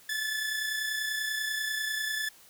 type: tone pair together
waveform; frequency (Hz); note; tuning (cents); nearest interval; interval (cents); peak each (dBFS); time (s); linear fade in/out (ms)
sawtooth; 1729.8 / 1760; A6 / A6; -30 / 0; unison; 30; -27 / -34; 0.09-2.29; 5
effects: white hiss -56 dBFS RMS until 2.49 s